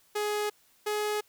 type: tone pair in turn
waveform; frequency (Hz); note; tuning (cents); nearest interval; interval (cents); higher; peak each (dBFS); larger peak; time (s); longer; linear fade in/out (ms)
sawtooth; 418.4 / 420.6; G#4 / G#4; +13 / +22; unison; 9; second; -24; neither; 0.15-0.5 / 0.86-1.21; neither; 10
effects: white hiss -64 dBFS RMS until 1.28 s